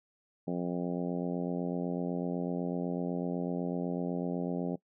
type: harmonic tone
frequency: 88 Hz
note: F2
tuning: 14 cents sharp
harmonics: 2 / 3 / 4 / 5 / 6 / 7 / 8 / 9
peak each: -34 / -36 / -40 / -40 / -43 / -43 / -49 / -48 dBFS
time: 0.47-4.76 s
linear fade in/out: 10 ms
effects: noise-tail reverb RT60 0.1 s tail -20 dB re dry